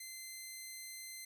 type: tone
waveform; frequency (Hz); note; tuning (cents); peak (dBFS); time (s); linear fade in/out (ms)
10% pulse; 2067; C7; -22; -37; 0-1.25; 5
effects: none